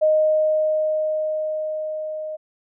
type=tone with level ramp; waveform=sine; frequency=620 Hz; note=D#5; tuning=6 cents flat; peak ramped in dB=-13 to -27 dBFS; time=0.01-2.37 s; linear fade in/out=20 ms; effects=none